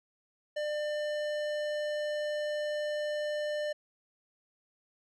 sine tone with tanh clipping, 598 Hz, D5, 31 cents sharp, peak -33 dBFS, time 0.56-3.73 s, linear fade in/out 10 ms, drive 17 dB, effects none

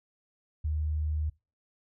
sine tone, 76.6 Hz, D#2, 27 cents flat, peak -27 dBFS, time 0.64-1.3 s, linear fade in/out 10 ms, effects noise-tail reverb RT60 0.3 s tail -25 dB re dry

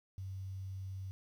sine tone, 95.5 Hz, G2, 45 cents flat, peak -40 dBFS, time 0.18-1.11 s, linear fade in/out 0 ms, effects 11-bit

